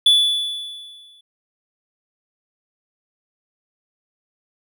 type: tone with exponential decay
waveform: triangle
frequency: 3450 Hz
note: A7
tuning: 35 cents flat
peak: -7 dBFS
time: 0.06-1.21 s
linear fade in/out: 5 ms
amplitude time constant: 250 ms
effects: none